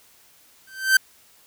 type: tone with exponential growth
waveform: 45% pulse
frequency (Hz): 1552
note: G6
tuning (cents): -18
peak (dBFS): -10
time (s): 0.67-0.97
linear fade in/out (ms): 5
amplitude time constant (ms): 65
effects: white hiss -55 dBFS RMS until 1.46 s